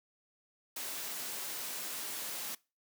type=noise; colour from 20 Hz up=white; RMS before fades=-40 dBFS; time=0.76-2.55 s; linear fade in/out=5 ms; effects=noise-tail reverb RT60 0.3 s tail -23 dB re dry + high-pass 200 Hz 12 dB/octave